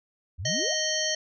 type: exponential sweep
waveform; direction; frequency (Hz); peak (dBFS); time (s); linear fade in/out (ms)
sine; up; 73.42 to 788; -31; 0.38-0.74; 20
type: harmonic tone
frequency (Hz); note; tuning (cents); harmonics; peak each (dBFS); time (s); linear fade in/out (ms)
622.3; D#5; 0; 1 / 3 / 5 / 7 / 9 / 10; -32 / -32 / -32 / -32 / -32 / -32; 0.45-1.15; 5
effects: none